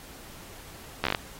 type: slowing click train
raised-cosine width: 0.3 ms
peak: -8 dBFS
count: 7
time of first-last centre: 1.04-1.148 s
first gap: 13 ms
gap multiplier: 1.13
effects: pink hiss -47 dBFS RMS until 1.39 s + AAC 48 kbps